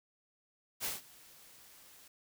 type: noise with ADSR envelope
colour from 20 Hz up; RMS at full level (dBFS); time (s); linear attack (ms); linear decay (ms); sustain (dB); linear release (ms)
white; -35; 0.8-2.08; 49; 160; -23; 5
effects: none